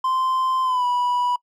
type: tone with pitch glide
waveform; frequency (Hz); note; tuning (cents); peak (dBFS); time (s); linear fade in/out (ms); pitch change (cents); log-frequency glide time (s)
triangle; 1039 to 980.7; C6 to B5; -12 to -12; -17; 0.04-1.36; 5; -100; 0.63-0.85
effects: noise-tail reverb RT60 0.1 s tail -23 dB re dry